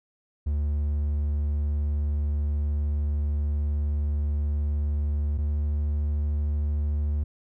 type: tone pair in turn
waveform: triangle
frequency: 73.42 / 73.89 Hz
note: D2 / D2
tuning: 0 / +11 cents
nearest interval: unison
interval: 11 cents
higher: second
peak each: -21 dBFS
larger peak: neither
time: 0.46-5.38 / 5.38-7.24 s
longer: first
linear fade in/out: 10 ms
effects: none